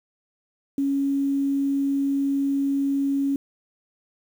sine tone with quantisation, 277.2 Hz, C#4, in tune, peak -20 dBFS, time 0.78-3.36 s, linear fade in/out 2 ms, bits 8, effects none

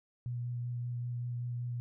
sine tone with vibrato, 121.3 Hz, B2, 31 cents flat, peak -34 dBFS, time 0.26-1.8 s, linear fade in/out 0 ms, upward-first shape sine, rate 5.2 Hz, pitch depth 12 cents each way, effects none

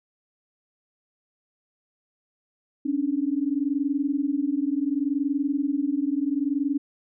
sine tone pair together, 273.2 / 293.9 Hz, C#4 / D4, -25 / +1 cents, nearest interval minor second, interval 126 cents, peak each -25 dBFS, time 2.85-6.78 s, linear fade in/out 10 ms, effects none

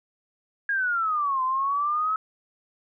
sine exponential two-way sweep, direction down then up, 1651 to 1024 to 1298 Hz, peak -22 dBFS, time 0.69-2.16 s, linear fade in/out 2 ms, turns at 1.43 s, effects none

